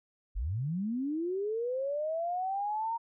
sine linear sweep, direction up, 38.89 to 932.3 Hz, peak -30 dBFS, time 0.35-2.98 s, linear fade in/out 20 ms, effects none

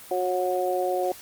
harmonic tone, 182.2 Hz, F#3, 26 cents flat, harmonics 2 / 3 / 4, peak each -27 / -27 / -27 dBFS, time 0.11-1.12 s, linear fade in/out 2 ms, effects white hiss -45 dBFS RMS until 1.21 s + Opus 32 kbps

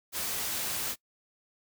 white noise, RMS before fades -33 dBFS, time 0.12-0.96 s, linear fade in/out 50 ms, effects noise-tail reverb RT60 0.1 s tail -23 dB re dry

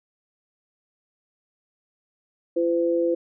sine tone pair together, 339.8 / 509.1 Hz, F4 / C5, -47 / -47 cents, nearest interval perfect fifth, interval 700 cents, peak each -22 dBFS, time 2.56-3.15 s, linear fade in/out 10 ms, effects none

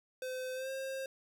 square tone with pitch glide, 513 to 533.2 Hz, C5 to C5, -34 to +33 cents, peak -38 dBFS, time 0.22-1.06 s, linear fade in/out 2 ms, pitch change +67 cents, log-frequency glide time 0.54-0.7 s, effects none

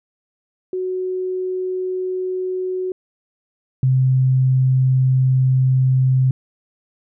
sine tone pair in turn, 370 / 130.17 Hz, F#4 / C3, 0 / -9 cents, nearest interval octave + tritone, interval 1809 cents, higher first, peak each -20 / -12 dBFS, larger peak second, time 0.73-2.92 / 3.83-6.31 s, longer second, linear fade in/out 2 ms, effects none

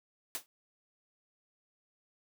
white noise with exponential decay, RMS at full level -33 dBFS, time 0.35-0.46 s, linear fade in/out 0 ms, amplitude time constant 22 ms, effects high-pass 200 Hz 12 dB/octave

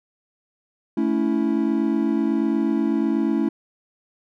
triangle chord, A major, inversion none, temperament equal with one note detuned, 220 / 281.4 / 329.6 Hz, A3 / C#4 / E4, 0 / +26 / 0 cents, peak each -21 dBFS, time 0.97-3.49 s, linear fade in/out 5 ms, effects none

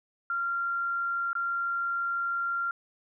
sine tone with dropouts, 1383 Hz, F6, 17 cents flat, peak -27 dBFS, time 0.3-2.71 s, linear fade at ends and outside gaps 2 ms, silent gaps 1.331-1.352 s, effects none

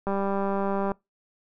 click train, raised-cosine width 1 ms, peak -15 dBFS, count 168, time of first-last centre 0.07-0.918 s, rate 197 Hz, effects noise-tail reverb RT60 0.2 s tail -24 dB re dry

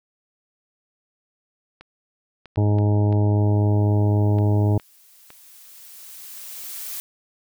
clicks, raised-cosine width 0.3 ms, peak -26 dBFS, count 8, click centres 1.81 / 2.457 / 2.559 / 2.786 / 3.126 / 4.386 / 4.798 / 5.304 s
harmonic tone, 103.83 Hz, G#2, in tune, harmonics 1 / 2 / 3 / 4 / 5 / 6 / 7 / 8 / 9, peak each -16 / -28 / -26 / -29 / -39 / -32 / -41 / -35 / -41 dBFS, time 2.57-4.78 s, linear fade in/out 5 ms
blue noise with exponential growth, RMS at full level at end -31 dBFS, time 3.36-7 s, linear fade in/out 0 ms, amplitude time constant 790 ms
effects none

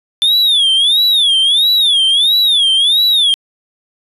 triangle tone with vibrato, 3507 Hz, A7, 6 cents flat, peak -7 dBFS, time 0.22-3.34 s, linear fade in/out 0 ms, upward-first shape sine, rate 1.5 Hz, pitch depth 200 cents each way, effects resampled to 32000 Hz

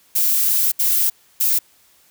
violet noise bursts at uneven times, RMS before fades -17 dBFS, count 3, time 0.15-0.72 / 0.79-1.1 / 1.4-1.59 s, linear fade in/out 10 ms, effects white hiss -55 dBFS RMS until 2.1 s

